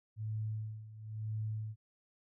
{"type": "tone with tremolo", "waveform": "sine", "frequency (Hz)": 108.6, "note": "A2", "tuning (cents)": -22, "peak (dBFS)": -34, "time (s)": [0.16, 1.76], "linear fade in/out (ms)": 50, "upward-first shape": "sine", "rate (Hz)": 0.99, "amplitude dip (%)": 80, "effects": []}